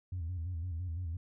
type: tone with vibrato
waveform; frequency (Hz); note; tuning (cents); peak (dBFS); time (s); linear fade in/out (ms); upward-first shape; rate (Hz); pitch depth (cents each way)
sine; 86.2; F2; -22; -33; 0.12-1.17; 5; square; 5.9; 94
effects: tanh soft clip ceiling -32 dBFS